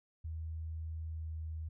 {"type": "tone with pitch glide", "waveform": "sine", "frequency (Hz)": [80.1, 79.5], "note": ["E2", "D#2"], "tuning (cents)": [-49, 38], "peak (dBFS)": -38, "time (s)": [0.24, 1.69], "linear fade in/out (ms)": 10, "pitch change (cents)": -13, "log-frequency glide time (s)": [1.07, 1.31], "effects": []}